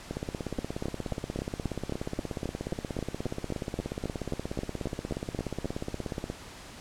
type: two click trains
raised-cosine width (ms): 2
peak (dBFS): -17 / -19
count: 20 / 105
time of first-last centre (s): 0.59-5.657 / 0.11-6.3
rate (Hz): 3.75 / 16.8
effects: pink hiss -46 dBFS RMS until 6.8 s + low-pass 9000 Hz 12 dB/octave